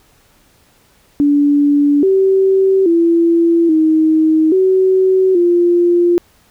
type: tone with pitch steps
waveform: sine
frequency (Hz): 288.5 / 384.1 / 336.3 / 315.4 / 376.7 / 348.2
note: D4 / G4 / E4 / D#4 / F#4 / F4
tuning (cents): -31 / -35 / +35 / +24 / +31 / -5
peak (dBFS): -8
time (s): 1.2-6.18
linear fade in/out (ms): 0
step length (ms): 830
effects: pink hiss -52 dBFS RMS until 6.5 s